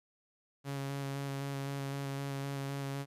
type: tone with vibrato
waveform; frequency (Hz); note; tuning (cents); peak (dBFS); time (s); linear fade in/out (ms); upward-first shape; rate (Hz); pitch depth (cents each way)
sawtooth; 138.59; C#3; 0; -32; 0.64-3.06; 50; square; 3.9; 12
effects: resampled to 32000 Hz + 12-bit